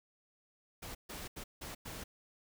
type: noise bursts at uneven times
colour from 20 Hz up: pink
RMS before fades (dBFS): -45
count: 5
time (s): 0.82-0.95 / 1.09-1.28 / 1.36-1.44 / 1.61-1.75 / 1.85-2.04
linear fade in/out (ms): 10
effects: none